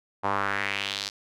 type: tone with band-pass filter sweep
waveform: sawtooth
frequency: 99.6 Hz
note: G2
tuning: 28 cents sharp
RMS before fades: -29 dBFS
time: 0.23-1.1 s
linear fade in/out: 20 ms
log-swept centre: 910 to 4900 Hz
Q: 2.6
effects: none